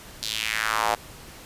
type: tone with high-pass filter sweep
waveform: square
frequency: 55 Hz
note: A1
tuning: in tune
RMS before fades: -26 dBFS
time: 0.22-0.95 s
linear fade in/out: 5 ms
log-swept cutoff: 4400 to 700 Hz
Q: 2.6
effects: pink hiss -44 dBFS RMS until 1.45 s + resampled to 32000 Hz

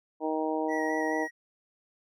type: harmonic tone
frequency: 156.9 Hz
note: D#3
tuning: 15 cents sharp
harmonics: 2 / 3 / 4 / 5 / 6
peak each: -31 / -33 / -34 / -35 / -36 dBFS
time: 0.2-1.28 s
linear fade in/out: 50 ms
type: tone with vibrato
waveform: triangle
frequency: 1923 Hz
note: B6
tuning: 47 cents flat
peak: -32 dBFS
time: 0.68-1.31 s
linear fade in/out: 50 ms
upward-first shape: square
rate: 4.6 Hz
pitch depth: 20 cents each way
effects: none

